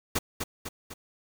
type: noise with echo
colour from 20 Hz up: pink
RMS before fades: -26 dBFS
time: 0.15-0.19 s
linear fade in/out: 10 ms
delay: 250 ms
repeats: 3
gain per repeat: -5 dB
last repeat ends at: 0.94 s
effects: none